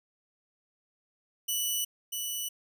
10% pulse tone with echo, 2965 Hz, F#7, 3 cents sharp, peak -20 dBFS, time 1.48-1.85 s, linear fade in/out 10 ms, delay 640 ms, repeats 1, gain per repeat -4 dB, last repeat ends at 2.49 s, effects none

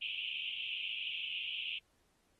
white band-pass noise, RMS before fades -40 dBFS, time 0.01-1.79 s, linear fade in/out 10 ms, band 2500 to 3200 Hz, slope 96 dB/octave, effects pink hiss -75 dBFS RMS until 2.39 s + AAC 32 kbps

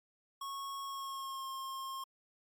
square tone with pitch glide, 1100 to 1070.5 Hz, C#6 to C6, -14 to +39 cents, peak -40 dBFS, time 0.41-2.04 s, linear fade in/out 5 ms, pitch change -47 cents, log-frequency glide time 0.83-1.48 s, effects MP3 64 kbps

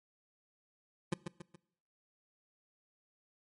25% pulse tone with echo, 173.3 Hz, F3, 13 cents flat, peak -26 dBFS, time 1.12-1.14 s, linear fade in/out 5 ms, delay 140 ms, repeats 3, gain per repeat -7 dB, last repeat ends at 1.56 s, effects noise-tail reverb RT60 0.7 s tail -21 dB re dry + MP3 48 kbps

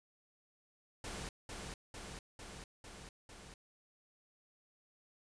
pink noise with echo, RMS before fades -44 dBFS, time 1.04-1.29 s, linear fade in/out 2 ms, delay 450 ms, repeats 5, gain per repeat -2 dB, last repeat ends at 3.54 s, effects resampled to 22050 Hz

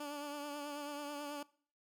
15% pulse tone with vibrato, 290.7 Hz, D4, 18 cents flat, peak -35 dBFS, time 0-1.43 s, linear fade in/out 5 ms, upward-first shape triangle, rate 9.2 Hz, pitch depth 41 cents each way, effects noise-tail reverb RT60 0.5 s tail -22 dB re dry

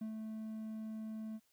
triangle tone with ADSR envelope, 218.9 Hz, A3, 9 cents flat, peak -36 dBFS, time 0.01-1.4 s, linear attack 7 ms, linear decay 100 ms, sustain -3 dB, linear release 46 ms, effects white hiss -75 dBFS RMS until 1.52 s

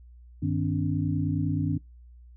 sine tone cluster, 98.4 / 154.8 / 258.1 / 287.6 Hz, G2 / D#3 / C4 / D4, +7 / -9 / -23 / -36 cents, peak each -29 / -28 / -32 / -30 dBFS, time 0.42-1.78 s, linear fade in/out 10 ms, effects noise-tail reverb RT60 0.2 s tail -23 dB re dry + added 60 Hz sine -47 dBFS peak until 2.36 s

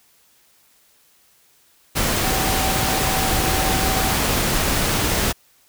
sine tone in noise, 764 Hz, G5, 45 cents flat, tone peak -26 dBFS, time 2.23-4.14 s, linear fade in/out 20 ms, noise pink, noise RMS -20 dBFS, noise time 1.95-5.33 s, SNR -9 dB, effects white hiss -57 dBFS RMS until 5.68 s

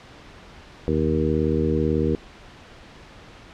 harmonic tone with a mistuned harmonic, 78.1 Hz, D#2, 7 cents sharp, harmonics 1 / 2 / 3 / 4 / 5 / 6, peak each -26 / -26 / -26 / -26 / -26 / -26 dBFS, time 0.88-2.15 s, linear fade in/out 0 ms, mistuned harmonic 1, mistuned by +42 cents, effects pink hiss -45 dBFS RMS until 3.53 s + low-pass 4000 Hz 12 dB/octave

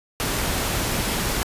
pink noise, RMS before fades -24 dBFS, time 0.2-1.43 s, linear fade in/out 0 ms, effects resampled to 32000 Hz

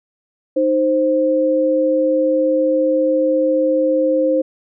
sine tone pair together, 309.7 / 524.3 Hz, D#4 / C5, -8 / +3 cents, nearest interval major sixth, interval 911 cents, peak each -18 / -14 dBFS, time 0.56-4.42 s, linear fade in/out 10 ms, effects none

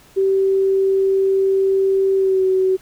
sine tone with pitch glide, 386.6 to 376.7 Hz, G4 to F#4, -24 to +31 cents, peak -13 dBFS, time 0.16-2.77 s, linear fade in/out 20 ms, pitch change -45 cents, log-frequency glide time 2.16-2.44 s, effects pink hiss -49 dBFS RMS until 2.81 s

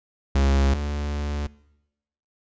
45% pulse tone pair in turn, 68.7 / 72.79 Hz, C#2 / D2, -15 / -15 cents, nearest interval minor second, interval 100 cents, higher second, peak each -17 / -25 dBFS, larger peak first, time 0.35-0.74 / 0.74-1.47 s, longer second, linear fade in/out 5 ms, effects noise-tail reverb RT60 0.9 s tail -22 dB re dry + resampled to 16000 Hz

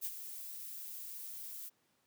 violet noise with ADSR envelope, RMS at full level -37 dBFS, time 0.01-1.7 s, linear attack 39 ms, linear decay 55 ms, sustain -9 dB, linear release 25 ms, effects pink hiss -75 dBFS RMS until 2.06 s + high-pass 150 Hz 12 dB/octave

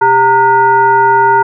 sine tone with frequency modulation, 921 Hz, A#5, 21 cents flat, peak -5 dBFS, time 0.01-1.43 s, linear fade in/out 10 ms, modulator 522 Hz, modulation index 0.78, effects none

